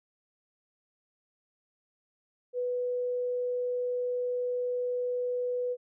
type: tone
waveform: sine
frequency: 494 Hz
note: B4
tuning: in tune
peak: -28 dBFS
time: 2.53-5.77 s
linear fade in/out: 50 ms
effects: none